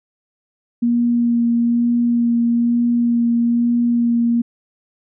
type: tone with vibrato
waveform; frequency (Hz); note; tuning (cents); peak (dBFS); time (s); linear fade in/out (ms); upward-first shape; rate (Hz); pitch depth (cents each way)
sine; 236.6; A#3; +26; -13; 0.82-4.42; 10; sine; 1.1; 13
effects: none